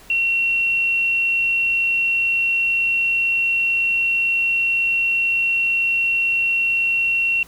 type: tone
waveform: sine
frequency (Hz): 2729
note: F7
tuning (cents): -41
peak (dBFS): -16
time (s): 0.1-7.43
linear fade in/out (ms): 2
effects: pink hiss -46 dBFS RMS until 7.47 s